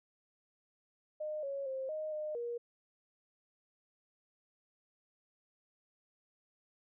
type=tone with pitch steps; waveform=sine; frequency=611 / 554 / 529 / 620 / 610 / 474.7 Hz; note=D#5 / C#5 / C5 / D#5 / D#5 / A#4; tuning=-32 / -1 / +19 / -6 / -34 / +31 cents; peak=-36 dBFS; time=1.2-2.58 s; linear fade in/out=10 ms; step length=230 ms; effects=none